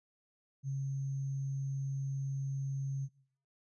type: tone with sample-and-hold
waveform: sine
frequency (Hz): 136.3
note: C#3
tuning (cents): -29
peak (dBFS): -33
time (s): 0.63-3.09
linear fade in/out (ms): 50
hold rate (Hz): 6300
effects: noise-tail reverb RT60 0.7 s tail -23 dB re dry + resampled to 24000 Hz